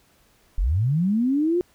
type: linear sweep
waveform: sine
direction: up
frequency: 34.65 to 363.5 Hz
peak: -18 dBFS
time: 0.58-1.61 s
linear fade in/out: 0 ms
effects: pink hiss -60 dBFS RMS until 1.74 s